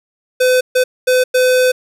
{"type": "tone bursts at uneven times", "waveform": "square", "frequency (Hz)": 507, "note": "B4", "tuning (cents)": 45, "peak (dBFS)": -10, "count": 4, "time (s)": [[0.4, 0.61], [0.75, 0.84], [1.07, 1.24], [1.34, 1.72]], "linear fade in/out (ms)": 10, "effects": ["resampled to 32000 Hz", "7-bit"]}